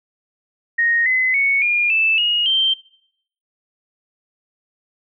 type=tone with pitch steps; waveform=sine; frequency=1864.7 / 2033 / 2218 / 2418 / 2637 / 2876 / 3136 Hz; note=A#6 / B6 / C#7 / D7 / E7 / F#7 / G7; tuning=0 / +50 / 0 / +50 / 0 / -50 / 0 cents; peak=-14 dBFS; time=0.78-2.74 s; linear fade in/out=10 ms; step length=280 ms; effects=noise-tail reverb RT60 0.7 s tail -20 dB re dry